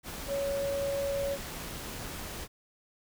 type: tone in noise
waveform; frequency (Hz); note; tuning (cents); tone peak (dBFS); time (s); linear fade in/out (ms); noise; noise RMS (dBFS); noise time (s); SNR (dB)
sine; 558; C#5; +11; -29; 0.27-1.38; 50; pink; -40; 0.03-2.48; +8
effects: none